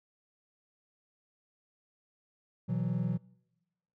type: chord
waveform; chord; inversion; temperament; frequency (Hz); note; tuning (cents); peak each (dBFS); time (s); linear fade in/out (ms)
triangle; B suspended fourth; none; equal with one note detuned; 123.47 / 163.96 / 185; B2 / E3 / F#3; 0 / -9 / 0; -31; 2.68-3.18; 20
effects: noise-tail reverb RT60 1.0 s tail -25 dB re dry + tanh soft clip ceiling -20 dBFS